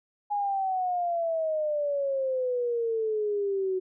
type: exponential sweep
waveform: sine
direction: down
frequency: 830.6 to 369.9 Hz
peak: -25 dBFS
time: 0.3-3.8 s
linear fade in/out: 20 ms
effects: none